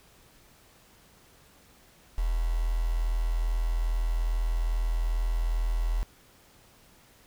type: tone with quantisation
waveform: sine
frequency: 41.2 Hz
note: E1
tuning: in tune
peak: -24 dBFS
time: 2.18-6.03 s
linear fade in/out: 0 ms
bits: 7
effects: pink hiss -58 dBFS RMS until 7.26 s